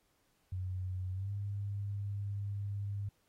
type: tone with pitch glide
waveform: sine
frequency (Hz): 92.5 to 100.87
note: F#2 to G2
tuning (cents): 0 to +50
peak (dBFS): -35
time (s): 0.52-3.09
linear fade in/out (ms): 5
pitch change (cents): +150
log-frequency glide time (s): 1.12-1.31
effects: pink hiss -75 dBFS RMS until 3.28 s + AAC 48 kbps